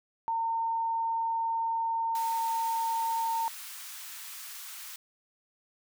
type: tone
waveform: sine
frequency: 911 Hz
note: A#5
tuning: 40 cents flat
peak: -27 dBFS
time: 0.28-3.48 s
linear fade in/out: 0 ms
type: high-pass noise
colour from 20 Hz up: white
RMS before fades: -43 dBFS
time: 2.15-4.96 s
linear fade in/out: 2 ms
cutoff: 1000 Hz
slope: 24 dB/octave
effects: none